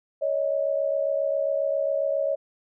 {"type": "tone pair together", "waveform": "sine", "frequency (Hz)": [559, 626.4], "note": ["C#5", "D#5"], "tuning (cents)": [14, 11], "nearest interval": "major second", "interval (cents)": 197, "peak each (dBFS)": [-24, -26], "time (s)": [0.21, 2.36], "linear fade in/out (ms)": 20, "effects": []}